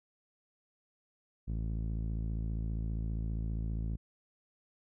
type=tone with low-pass filter; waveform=sawtooth; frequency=55 Hz; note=A1; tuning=in tune; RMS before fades=-35 dBFS; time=1.47-3.97 s; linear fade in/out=20 ms; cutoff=200 Hz; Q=1; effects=none